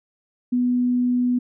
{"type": "tone", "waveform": "sine", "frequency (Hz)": 246.9, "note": "B3", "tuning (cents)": 0, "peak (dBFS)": -17, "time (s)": [0.52, 1.39], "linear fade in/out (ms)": 10, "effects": []}